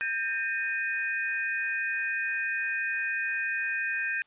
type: tone cluster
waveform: sine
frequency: 1586 / 1817 / 2483 Hz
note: G6 / A#6 / D#7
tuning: +20 / -45 / -4 cents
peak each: -31 / -33 / -32 dBFS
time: 0.01-4.22 s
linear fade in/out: 0 ms
effects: white hiss -66 dBFS RMS until 4.26 s + resampled to 8000 Hz